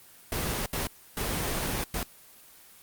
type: noise bursts at uneven times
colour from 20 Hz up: pink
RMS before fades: -30 dBFS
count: 4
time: 0.32-0.66 / 0.73-0.87 / 1.17-1.84 / 1.94-2.03 s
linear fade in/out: 2 ms
effects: white hiss -53 dBFS RMS until 2.82 s + Opus 24 kbps